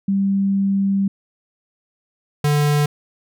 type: tone pair in turn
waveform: sine / square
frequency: 196.4 / 147.13 Hz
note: G3 / D3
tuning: +4 / +4 cents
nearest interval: perfect fourth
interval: 500 cents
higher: first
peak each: -15 dBFS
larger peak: neither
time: 0.08-1.08 / 2.44-2.86 s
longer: first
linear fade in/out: 5 ms
effects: none